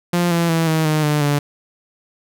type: tone with pitch steps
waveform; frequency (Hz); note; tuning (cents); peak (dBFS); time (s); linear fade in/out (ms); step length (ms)
sawtooth; 174.61 / 169.25 / 164.05 / 159.01 / 154.13 / 149.4 / 144.81; F3 / E3 / E3 / D#3 / D#3 / D3 / D3; 0 / +46 / -8 / +38 / -16 / +30 / -24; -11; 0.13-1.39; 5; 180
effects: none